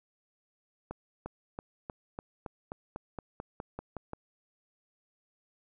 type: accelerating click train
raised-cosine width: 1 ms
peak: -24 dBFS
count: 14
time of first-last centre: 0.91-4.134 s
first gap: 350 ms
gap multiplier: 0.94
effects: none